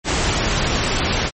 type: noise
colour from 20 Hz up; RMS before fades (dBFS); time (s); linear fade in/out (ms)
pink; -19; 0.04-1.31; 50
effects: MP3 32 kbps